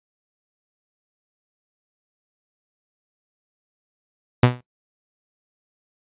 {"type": "tone with exponential decay", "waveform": "sawtooth", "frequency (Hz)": 123.4, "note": "B2", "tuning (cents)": -1, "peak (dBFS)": -5, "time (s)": [4.43, 4.61], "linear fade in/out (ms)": 5, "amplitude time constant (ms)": 37, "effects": ["noise-tail reverb RT60 0.1 s tail -17 dB re dry", "resampled to 8000 Hz"]}